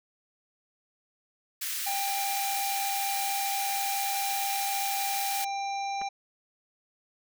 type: high-pass noise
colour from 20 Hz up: white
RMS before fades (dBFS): -33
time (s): 1.61-5.45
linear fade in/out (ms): 10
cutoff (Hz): 1500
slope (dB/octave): 24
type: harmonic tone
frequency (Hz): 792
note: G5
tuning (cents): +18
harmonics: 1 / 3 / 5 / 7 / 8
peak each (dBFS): -30 / -40 / -44 / -47 / -48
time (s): 1.86-6.09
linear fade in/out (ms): 10
type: clicks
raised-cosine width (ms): 0.5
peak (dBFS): -27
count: 2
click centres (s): 6.014 / 6.019
effects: none